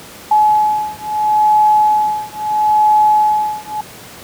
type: beating tone pair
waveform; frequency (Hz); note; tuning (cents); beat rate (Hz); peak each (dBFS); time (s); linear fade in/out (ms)
sine; 850 / 850.75; G#5 / G#5; +40 / +41; 0.75; -13; 0.31-3.81; 5
effects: pink hiss -35 dBFS RMS until 4.23 s + high-pass 100 Hz 12 dB/octave